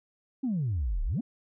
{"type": "exponential two-way sweep", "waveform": "sine", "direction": "down then up", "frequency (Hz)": [279.3, 33.31, 279.3], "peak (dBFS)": -25, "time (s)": [0.43, 1.21], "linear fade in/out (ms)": 10, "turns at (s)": 1.04, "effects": ["tanh soft clip ceiling -23 dBFS"]}